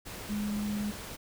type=tone in noise; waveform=sine; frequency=208 Hz; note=G#3; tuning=3 cents sharp; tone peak=-30 dBFS; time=0.29-0.92 s; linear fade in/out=20 ms; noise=pink; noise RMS=-42 dBFS; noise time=0.05-1.17 s; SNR=+9 dB; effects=none